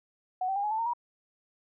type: tone with pitch steps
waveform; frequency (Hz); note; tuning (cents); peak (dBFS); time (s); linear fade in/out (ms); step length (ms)
sine; 740 / 772.3 / 806 / 841.2 / 878 / 916.3 / 956.3; F#5 / G5 / G5 / G#5 / A5 / A#5 / A#5; 0 / -26 / +48 / +22 / -4 / -30 / +44; -27; 0.41-0.935; 5; 75
effects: none